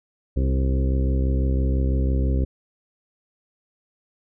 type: harmonic tone with a mistuned harmonic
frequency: 66 Hz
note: C2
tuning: 16 cents sharp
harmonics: 1 / 2 / 3 / 4 / 5 / 6 / 7 / 8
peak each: -19 / -27 / -33 / -30 / -36 / -35 / -39 / -37 dBFS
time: 0.36-2.45 s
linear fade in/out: 10 ms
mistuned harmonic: 6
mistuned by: -15 cents
effects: none